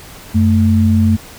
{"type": "tone pair together", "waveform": "sine", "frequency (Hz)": [92.5, 220], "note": ["F#2", "A3"], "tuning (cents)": [0, 0], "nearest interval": "octave + minor third", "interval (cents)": 1500, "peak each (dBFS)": -11, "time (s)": [0.34, 1.17], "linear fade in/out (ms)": 20, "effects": ["pink hiss -36 dBFS RMS until 1.38 s"]}